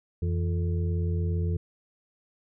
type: harmonic tone with a mistuned harmonic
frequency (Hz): 87.3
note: F2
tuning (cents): 0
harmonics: 1 / 2 / 4 / 5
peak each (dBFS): -25 / -32 / -40 / -39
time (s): 0.22-1.57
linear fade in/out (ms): 5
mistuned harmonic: 2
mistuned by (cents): -100
effects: none

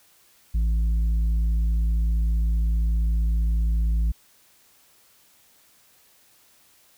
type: tone with tanh clipping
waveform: sine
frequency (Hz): 55.3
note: A1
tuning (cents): +9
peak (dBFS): -20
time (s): 0.54-4.12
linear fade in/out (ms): 10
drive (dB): 5
effects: white hiss -58 dBFS RMS until 6.97 s

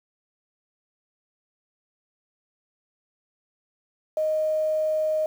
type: tone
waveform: sine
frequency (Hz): 622.3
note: D#5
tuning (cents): 0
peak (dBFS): -21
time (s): 4.17-5.26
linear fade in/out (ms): 2
effects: 8-bit

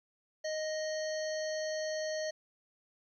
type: harmonic tone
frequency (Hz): 622.3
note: D#5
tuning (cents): 0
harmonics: 1 / 3 / 5 / 7 / 9 / 10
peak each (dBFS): -34 / -43 / -53 / -45 / -51 / -48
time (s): 0.44-2.31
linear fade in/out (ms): 10
effects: 12-bit

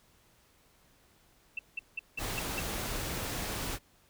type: tone bursts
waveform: sine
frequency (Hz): 2677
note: E7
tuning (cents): +26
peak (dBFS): -32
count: 6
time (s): 1.57-2.596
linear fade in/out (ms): 5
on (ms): 21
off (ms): 180
type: noise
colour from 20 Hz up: pink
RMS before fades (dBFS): -36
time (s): 2.17-3.79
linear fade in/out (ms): 50
effects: pink hiss -65 dBFS RMS until 4.09 s

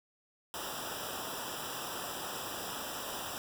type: noise with comb filter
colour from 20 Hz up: pink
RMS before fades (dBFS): -40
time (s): 0.54-3.38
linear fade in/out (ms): 0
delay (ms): 0.46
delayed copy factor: -1
effects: none

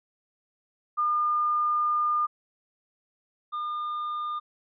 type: tone pair in turn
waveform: sine / triangle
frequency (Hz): 1210 / 1210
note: D#6 / D#6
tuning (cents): -49 / -49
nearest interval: unison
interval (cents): 0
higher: neither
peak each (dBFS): -22 / -27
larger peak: first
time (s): 0.97-2.27 / 3.52-4.4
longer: first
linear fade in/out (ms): 20
effects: resampled to 11025 Hz

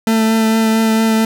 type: tone with vibrato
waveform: 40% pulse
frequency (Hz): 222.2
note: A3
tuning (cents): +17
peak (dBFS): -10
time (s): 0.07-1.25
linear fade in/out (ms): 2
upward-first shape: triangle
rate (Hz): 4.4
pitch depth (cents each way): 15
effects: none

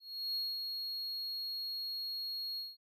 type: tone with ADSR envelope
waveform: triangle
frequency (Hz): 4300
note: C8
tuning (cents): +47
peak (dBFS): -32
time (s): 0-2.77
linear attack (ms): 350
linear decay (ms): 220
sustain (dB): -4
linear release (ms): 190
effects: none

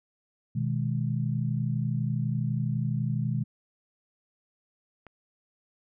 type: chord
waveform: sine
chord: G# minor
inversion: first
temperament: equal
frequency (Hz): 123.47 / 155.56 / 207.7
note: B2 / D#3 / G#3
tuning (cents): 0 / 0 / 0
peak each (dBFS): -28 / -30 / -33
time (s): 0.55-3.44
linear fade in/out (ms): 10
type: click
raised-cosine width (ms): 0.5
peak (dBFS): -32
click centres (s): 5.067
effects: none

